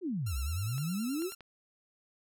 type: exponential two-way sweep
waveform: sine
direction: down then up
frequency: 401.4 to 61.1 to 401.4 Hz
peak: -31 dBFS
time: 0.01-1.31 s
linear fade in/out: 50 ms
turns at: 0.38 s
type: tone with vibrato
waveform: 5% pulse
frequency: 1341 Hz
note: E6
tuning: 29 cents sharp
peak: -31 dBFS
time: 0.26-1.35 s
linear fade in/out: 10 ms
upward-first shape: triangle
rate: 9.6 Hz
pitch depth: 78 cents each way
type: clicks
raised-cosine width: 0.3 ms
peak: -34 dBFS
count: 4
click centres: 0.781 / 1.221 / 1.321 / 1.407 s
effects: none